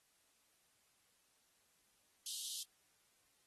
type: high-pass noise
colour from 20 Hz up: pink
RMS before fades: -45 dBFS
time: 2.26-2.63 s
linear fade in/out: 2 ms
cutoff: 3000 Hz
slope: 96 dB/octave
effects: white hiss -75 dBFS RMS until 3.46 s + AAC 32 kbps

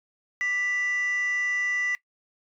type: tone with frequency modulation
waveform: sine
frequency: 1975.5 Hz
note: B6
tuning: in tune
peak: -22 dBFS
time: 0.41-1.95 s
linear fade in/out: 0 ms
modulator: 799 Hz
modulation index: 0.23
effects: noise-tail reverb RT60 0.1 s tail -21 dB re dry + tanh soft clip ceiling -22 dBFS

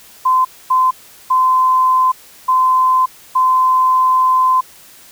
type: tone bursts at uneven times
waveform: sine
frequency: 1029 Hz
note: C6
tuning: 29 cents flat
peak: -9 dBFS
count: 5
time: 0.25-0.45 / 0.7-0.91 / 1.3-2.12 / 2.48-3.06 / 3.35-4.61 s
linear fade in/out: 10 ms
effects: white hiss -42 dBFS RMS until 5.11 s

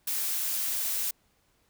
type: noise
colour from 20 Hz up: blue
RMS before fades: -30 dBFS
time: 0.07-1.11 s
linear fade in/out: 5 ms
effects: pink hiss -69 dBFS RMS until 1.69 s

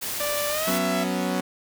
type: noise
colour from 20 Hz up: white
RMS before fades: -30 dBFS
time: 0.01-0.79 s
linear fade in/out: 20 ms
type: tone with pitch glide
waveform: sawtooth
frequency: 587.3 to 666.9 Hz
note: D5 to E5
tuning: 0 to +20 cents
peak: -22 dBFS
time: 0.2-1.04 s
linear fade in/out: 5 ms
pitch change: +220 cents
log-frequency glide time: 0.49-0.73 s
type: chord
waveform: sawtooth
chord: F# suspended fourth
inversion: none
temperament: equal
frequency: 185 / 246.9 / 277.2 Hz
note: F#3 / B3 / C#4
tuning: 0 / 0 / 0 cents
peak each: -23 / -25 / -26 dBFS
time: 0.67-1.41 s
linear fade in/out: 10 ms
effects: none

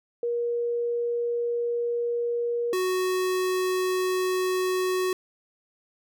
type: tone pair in turn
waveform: sine / square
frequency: 474.7 / 369.9 Hz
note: A#4 / F#4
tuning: +31 / 0 cents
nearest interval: major third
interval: 431 cents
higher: first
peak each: -24 dBFS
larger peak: neither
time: 0.23-2.73 / 2.73-5.13 s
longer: first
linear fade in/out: 2 ms
effects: none

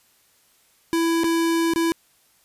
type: tone with dropouts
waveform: square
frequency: 331.9 Hz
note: E4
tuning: 12 cents sharp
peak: -19 dBFS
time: 0.93-1.92 s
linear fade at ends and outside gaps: 0 ms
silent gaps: 1.235-1.242 / 1.736-1.76 s
effects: white hiss -60 dBFS RMS until 2.44 s + resampled to 32000 Hz

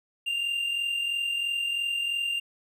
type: tone pair together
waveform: triangle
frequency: 2751 / 2794 Hz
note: F7 / F7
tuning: -27 / 0 cents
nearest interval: unison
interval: 27 cents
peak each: -35 / -25 dBFS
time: 0.26-2.4 s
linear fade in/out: 10 ms
effects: none

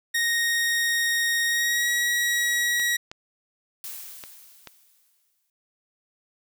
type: tone with pitch glide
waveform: sawtooth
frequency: 1864.7 to 1912.7 Hz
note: A#6 to A#6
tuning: 0 to +44 cents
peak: -18 dBFS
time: 0.14-2.97 s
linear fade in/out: 10 ms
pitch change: +44 cents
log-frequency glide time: 1.46-1.9 s
type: clicks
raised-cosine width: 0.2 ms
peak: -21 dBFS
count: 4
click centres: 2.798 / 3.115 / 4.238 / 4.673 s
type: noise with exponential decay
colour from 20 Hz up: blue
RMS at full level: -35 dBFS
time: 3.84-5.5 s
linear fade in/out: 1 ms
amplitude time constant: 360 ms
effects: none

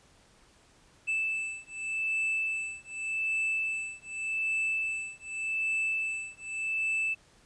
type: beating tone pair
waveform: triangle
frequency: 2635 / 2635.85 Hz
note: E7 / E7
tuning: -1 / -1 cents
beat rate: 0.85 Hz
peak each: -31 dBFS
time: 1.07-7.15 s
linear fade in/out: 20 ms
effects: pink hiss -61 dBFS RMS until 7.45 s + resampled to 22050 Hz

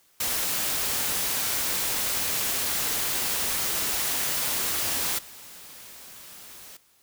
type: noise with level steps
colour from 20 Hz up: white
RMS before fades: -27 / -45 dBFS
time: 0.2-6.77 s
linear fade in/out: 5 ms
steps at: 5.18 s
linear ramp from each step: 10 ms
effects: white hiss -62 dBFS RMS until 7.02 s

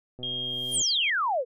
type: click train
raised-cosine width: 2 ms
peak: -30 dBFS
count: 79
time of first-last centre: 0.19-0.814 s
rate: 125 Hz
type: tone with pitch glide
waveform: sine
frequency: 3236 to 3214 Hz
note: G#7 to G7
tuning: -46 to +43 cents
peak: -29 dBFS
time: 0.23-1.1 s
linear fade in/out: 2 ms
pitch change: -11 cents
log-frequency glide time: 0.4-0.72 s
type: noise with exponential growth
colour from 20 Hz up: violet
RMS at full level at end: -39 dBFS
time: 0.3-0.76 s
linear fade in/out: 1 ms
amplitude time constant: 99 ms
type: exponential sweep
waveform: sine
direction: down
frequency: 10548 to 459.4 Hz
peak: -23 dBFS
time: 0.71-1.45 s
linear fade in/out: 50 ms
effects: resampled to 32000 Hz

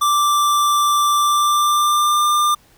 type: tone with pitch glide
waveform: square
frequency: 1174.7 to 1196.6 Hz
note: D6 to D6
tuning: 0 to +32 cents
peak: -14 dBFS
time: 0.01-2.55 s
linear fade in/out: 10 ms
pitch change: +32 cents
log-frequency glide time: 1.18-2.25 s
effects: pink hiss -53 dBFS RMS until 2.77 s

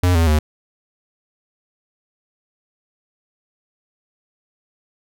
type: tone with pitch steps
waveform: square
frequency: 89.7 / 82.73 / 76.3 Hz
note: F2 / E2 / D#2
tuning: +47 / +7 / -33 cents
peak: -13 dBFS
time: 0.03-0.39 s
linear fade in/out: 5 ms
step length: 120 ms
effects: none

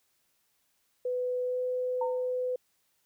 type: tone with pitch glide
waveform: sine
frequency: 498.9 to 503 Hz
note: B4 to B4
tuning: +17 to +32 cents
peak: -28 dBFS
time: 1.05-2.56 s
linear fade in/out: 5 ms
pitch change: +15 cents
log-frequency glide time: 1.43-1.6 s
type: tone with exponential decay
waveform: sine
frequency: 915 Hz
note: A#5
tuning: 32 cents flat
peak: -28 dBFS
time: 2.01-2.33 s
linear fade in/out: 5 ms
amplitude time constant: 69 ms
effects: white hiss -73 dBFS RMS until 3.05 s

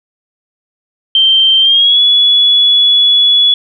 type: tone with pitch glide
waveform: sine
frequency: 3136 to 3400 Hz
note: G7 to G#7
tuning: 0 to +40 cents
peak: -5 dBFS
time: 1.15-3.54 s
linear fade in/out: 2 ms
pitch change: +140 cents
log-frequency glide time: 1.6-2 s
effects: none

